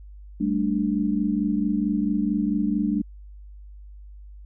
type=chord; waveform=sine; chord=G suspended second; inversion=none; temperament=just; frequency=196 / 220.5 / 294 Hz; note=G3 / A3 / D4; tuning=0 / +4 / +2 cents; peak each=-25 dBFS; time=0.4-3.02 s; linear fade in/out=10 ms; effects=added 50 Hz sine -40 dBFS peak until 4.45 s